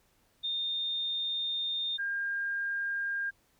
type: tone pair in turn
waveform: sine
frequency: 3641 / 1607.9 Hz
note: A#7 / G6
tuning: -41 / +44 cents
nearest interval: octave + major second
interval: 1415 cents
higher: first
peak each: -30 / -30 dBFS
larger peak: neither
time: 0.43-1.98 / 1.98-3.31 s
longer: first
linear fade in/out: 20 ms
effects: pink hiss -69 dBFS RMS until 3.59 s